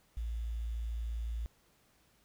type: tone with quantisation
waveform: sine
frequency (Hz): 56.9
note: A#1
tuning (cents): -41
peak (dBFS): -34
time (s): 0.17-1.46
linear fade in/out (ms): 0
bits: 10
effects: pink hiss -69 dBFS RMS until 2.24 s